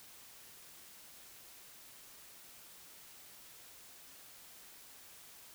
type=silence; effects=white hiss -56 dBFS RMS until 5.54 s